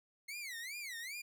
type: tone with vibrato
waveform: sawtooth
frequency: 2106 Hz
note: C7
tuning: 11 cents sharp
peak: -39 dBFS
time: 0.28-1.22 s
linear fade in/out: 10 ms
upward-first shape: sine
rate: 2.5 Hz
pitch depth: 250 cents each way
effects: none